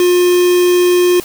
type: tone with quantisation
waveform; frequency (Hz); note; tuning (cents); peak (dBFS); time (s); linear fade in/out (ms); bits
triangle; 356.6; F4; +36; -6; 0-1.2; 2; 3
effects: white hiss -32 dBFS RMS until 1.24 s